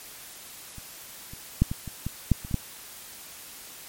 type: clicks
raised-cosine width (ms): 5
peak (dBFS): -29 / -29 / -6 / -17 / -23 / -17 / -6 / -25 / -23 / -11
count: 10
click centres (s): 0.783 / 1.335 / 1.62 / 1.715 / 1.877 / 2.066 / 2.317 / 2.449 / 2.512 / 2.543
effects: white hiss -44 dBFS RMS until 3.88 s + MP3 64 kbps